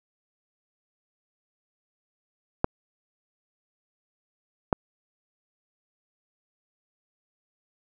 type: clicks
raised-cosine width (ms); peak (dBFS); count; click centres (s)
1; -6; 2; 2.644 / 4.728
effects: none